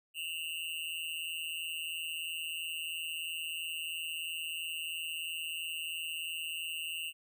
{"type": "tone with amplitude modulation", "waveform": "square", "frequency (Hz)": 2794, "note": "F7", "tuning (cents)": 0, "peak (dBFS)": -33, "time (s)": [0.14, 7.13], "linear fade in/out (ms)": 50, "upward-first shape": "sine", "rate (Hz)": 163, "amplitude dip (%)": 95, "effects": []}